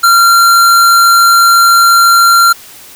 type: tone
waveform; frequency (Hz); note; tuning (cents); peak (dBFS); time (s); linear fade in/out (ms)
square; 1377; F6; -25; -4; 0.03-2.53; 10
effects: white hiss -34 dBFS RMS until 2.95 s